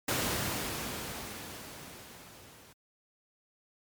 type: noise with level ramp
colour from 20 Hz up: pink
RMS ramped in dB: -29 to -55 dBFS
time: 0.08-2.73 s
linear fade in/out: 5 ms
effects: high-pass 80 Hz 12 dB/octave + MP3 96 kbps